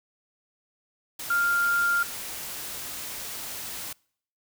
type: tone in noise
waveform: sine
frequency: 1396.9 Hz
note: F6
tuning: in tune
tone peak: -21 dBFS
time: 1.3-2.03 s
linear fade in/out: 5 ms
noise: white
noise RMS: -36 dBFS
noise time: 1.19-3.93 s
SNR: +12 dB
effects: noise-tail reverb RT60 0.6 s tail -26 dB re dry